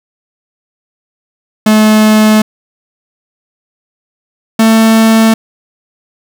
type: tone pair in turn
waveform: 45% pulse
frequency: 215.5 / 223 Hz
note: A3 / A3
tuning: -36 / +23 cents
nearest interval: minor second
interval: 59 cents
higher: second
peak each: -4 dBFS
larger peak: neither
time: 1.66-2.42 / 4.59-5.34 s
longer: first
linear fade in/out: 5 ms
effects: none